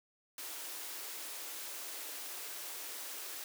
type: high-pass noise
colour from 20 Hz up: white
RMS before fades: -44 dBFS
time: 0.38-3.44 s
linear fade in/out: 2 ms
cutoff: 280 Hz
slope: 96 dB/octave
effects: none